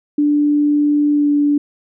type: tone with pitch glide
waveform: sine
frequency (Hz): 293.7 to 290.8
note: D4 to D4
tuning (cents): 0 to -17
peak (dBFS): -11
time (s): 0.18-1.58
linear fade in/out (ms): 5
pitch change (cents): -17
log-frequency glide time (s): 1.12-1.29
effects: none